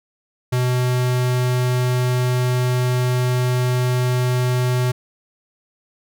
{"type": "tone", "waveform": "square", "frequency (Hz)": 125.3, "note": "B2", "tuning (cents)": 25, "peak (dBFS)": -17, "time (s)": [0.52, 4.92], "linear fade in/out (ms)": 10, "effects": []}